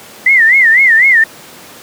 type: tone with vibrato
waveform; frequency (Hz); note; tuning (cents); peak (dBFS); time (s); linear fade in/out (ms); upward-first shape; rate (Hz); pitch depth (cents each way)
sine; 1967; B6; -7; -4; 0.26-1.24; 5; sine; 4; 180
effects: pink hiss -34 dBFS RMS until 1.82 s + high-pass 200 Hz 12 dB/octave